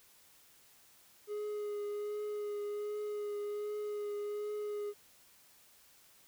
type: tone with vibrato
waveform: triangle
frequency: 416.1 Hz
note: G#4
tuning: 3 cents sharp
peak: -34 dBFS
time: 1.27-4.94 s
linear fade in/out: 50 ms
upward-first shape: triangle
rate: 1.3 Hz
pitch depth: 19 cents each way
effects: white hiss -63 dBFS RMS until 6.27 s